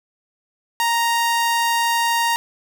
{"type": "tone", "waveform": "sawtooth", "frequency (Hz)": 932.3, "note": "A#5", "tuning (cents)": 0, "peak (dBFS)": -13, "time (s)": [0.8, 2.36], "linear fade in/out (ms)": 0, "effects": []}